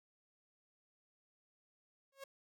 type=tone with exponential growth; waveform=sawtooth; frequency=546 Hz; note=C#5; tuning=26 cents flat; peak=-40 dBFS; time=2.12-2.24 s; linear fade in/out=5 ms; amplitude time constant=26 ms; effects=none

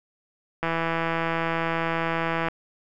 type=click train; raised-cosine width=0.5 ms; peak=-11 dBFS; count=307; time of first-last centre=0.63-2.485 s; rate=165 Hz; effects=none

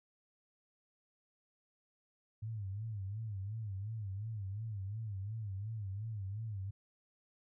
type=tone with vibrato; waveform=sine; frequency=103.83 Hz; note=G#2; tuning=in tune; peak=-38 dBFS; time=2.42-6.71 s; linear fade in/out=10 ms; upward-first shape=sine; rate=2.8 Hz; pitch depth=150 cents each way; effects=none

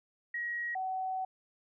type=tone pair in turn; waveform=sine; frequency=1899 / 753.6 Hz; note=A#6 / F#5; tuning=+32 / +32 cents; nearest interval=octave + major third; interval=1600 cents; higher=first; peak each=-33 / -32 dBFS; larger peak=second; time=0.34-0.75 / 0.75-1.25 s; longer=second; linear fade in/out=5 ms; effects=none

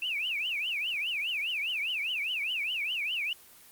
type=tone with vibrato; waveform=sine; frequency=2600 Hz; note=E7; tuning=24 cents flat; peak=-29 dBFS; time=0.02-3.33 s; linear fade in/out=2 ms; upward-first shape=triangle; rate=4.9 Hz; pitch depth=300 cents each way; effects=white hiss -54 dBFS RMS until 3.71 s + Opus 24 kbps

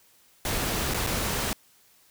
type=noise with dropouts; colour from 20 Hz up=pink; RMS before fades=-28 dBFS; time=0.45-1.53 s; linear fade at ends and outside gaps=1 ms; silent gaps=0.938-0.944 / 1.065-1.071 s; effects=white hiss -60 dBFS RMS until 2.1 s

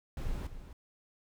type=noise with echo; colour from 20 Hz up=brown; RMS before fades=-35 dBFS; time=0.17-0.47 s; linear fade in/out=2 ms; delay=260 ms; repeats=1; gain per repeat=-11 dB; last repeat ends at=0.73 s; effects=none

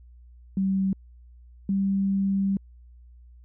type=tone pair in turn; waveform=sine; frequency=192.5 / 195.64 Hz; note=G3 / G3; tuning=-31 / -3 cents; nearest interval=unison; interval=28 cents; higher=second; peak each=-21 dBFS; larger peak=neither; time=0.57-0.93 / 1.69-2.57 s; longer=second; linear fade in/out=2 ms; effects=added 60 Hz sine -47 dBFS peak until 3.44 s

